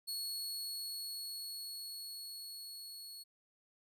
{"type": "tone with level ramp", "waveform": "sawtooth", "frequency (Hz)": 4358, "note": "C#8", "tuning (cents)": -30, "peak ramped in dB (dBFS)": [-35, -45], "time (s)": [0.07, 3.24], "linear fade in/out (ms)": 20, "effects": []}